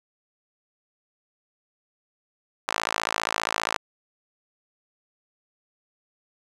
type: tone with high-pass filter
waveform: sawtooth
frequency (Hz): 55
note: A1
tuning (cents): 0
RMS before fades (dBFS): -28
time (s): 2.68-3.77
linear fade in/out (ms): 5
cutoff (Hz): 1000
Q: 1.2
effects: low-pass 8000 Hz 12 dB/octave